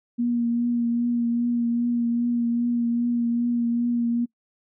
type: tone with vibrato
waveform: sine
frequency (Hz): 237.3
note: A#3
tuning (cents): +31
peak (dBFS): -20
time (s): 0.18-4.26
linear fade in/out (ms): 20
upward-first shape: triangle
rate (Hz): 2.5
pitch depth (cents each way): 25
effects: noise-tail reverb RT60 0.1 s tail -23 dB re dry